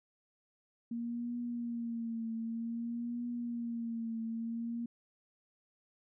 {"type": "tone with vibrato", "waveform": "sine", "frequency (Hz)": 233.1, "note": "A#3", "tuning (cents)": 0, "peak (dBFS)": -35, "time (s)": [0.91, 4.86], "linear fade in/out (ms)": 5, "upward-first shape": "triangle", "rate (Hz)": 0.53, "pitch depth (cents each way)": 58, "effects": []}